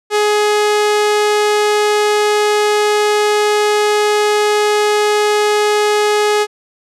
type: tone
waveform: sawtooth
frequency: 419.1 Hz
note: G#4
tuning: 16 cents sharp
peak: -7 dBFS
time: 0.1-6.47 s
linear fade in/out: 50 ms
effects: low-pass 9000 Hz 12 dB/octave